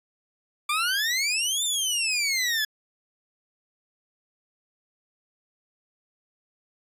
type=exponential two-way sweep; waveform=20% pulse; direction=up then down; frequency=1164 to 3631 to 1687 Hz; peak=-18 dBFS; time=0.69-2.65 s; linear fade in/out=5 ms; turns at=1.64 s; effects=resampled to 32000 Hz